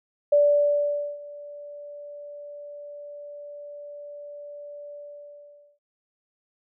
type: tone with ADSR envelope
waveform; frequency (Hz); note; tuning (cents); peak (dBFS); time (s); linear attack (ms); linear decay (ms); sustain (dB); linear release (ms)
sine; 582; D5; -16; -14; 0.32-5.79; 8; 850; -23; 850
effects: none